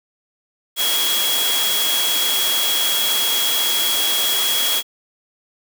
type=tone in noise; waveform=sine; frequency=3322 Hz; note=G#7; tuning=in tune; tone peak=-19 dBFS; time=0.76-4.83 s; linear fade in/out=50 ms; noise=white; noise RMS=-21 dBFS; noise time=0.76-4.83 s; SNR=-1 dB; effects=high-pass 300 Hz 12 dB/octave